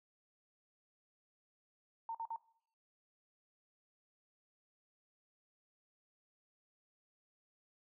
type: tone bursts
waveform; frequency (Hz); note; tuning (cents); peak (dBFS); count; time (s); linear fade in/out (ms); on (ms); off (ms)
sine; 910; A#5; -42; -38; 3; 2.09-2.361; 2; 57; 50
effects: noise-tail reverb RT60 0.6 s tail -20 dB re dry